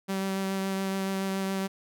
sawtooth tone with vibrato, 192.9 Hz, G3, 28 cents flat, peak -24 dBFS, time 0.08-1.68 s, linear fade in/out 20 ms, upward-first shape triangle, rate 7.1 Hz, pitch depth 13 cents each way, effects none

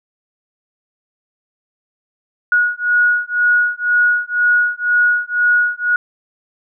sine beating tone pair, 1452 / 1454 Hz, F#6 / F#6, -33 / -31 cents, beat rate 2 Hz, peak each -15 dBFS, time 2.52-5.96 s, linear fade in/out 2 ms, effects none

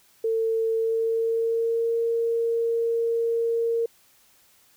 sine tone with pitch glide, 450 to 461.9 Hz, A4 to A#4, +39 to -16 cents, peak -21 dBFS, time 0.24-3.86 s, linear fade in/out 5 ms, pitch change +45 cents, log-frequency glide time 0.77-1.97 s, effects white hiss -59 dBFS RMS until 4.76 s

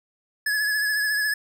square tone with vibrato, 1700 Hz, G#6, 40 cents sharp, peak -22 dBFS, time 0.46-1.34 s, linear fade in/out 5 ms, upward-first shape sine, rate 14 Hz, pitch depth 36 cents each way, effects none

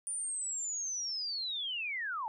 sine linear sweep, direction down, 9397 to 830.6 Hz, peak -34 dBFS, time 0.07-2.28 s, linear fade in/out 0 ms, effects none

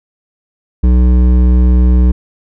sine tone with hard clipping, 61.74 Hz, B1, in tune, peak -7 dBFS, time 0.83-2.12 s, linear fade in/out 10 ms, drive 11 dB, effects none

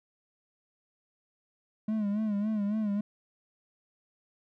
triangle tone with vibrato, 210 Hz, G#3, 19 cents sharp, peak -25 dBFS, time 1.88-3.01 s, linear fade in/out 5 ms, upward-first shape sine, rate 3.6 Hz, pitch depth 79 cents each way, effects none

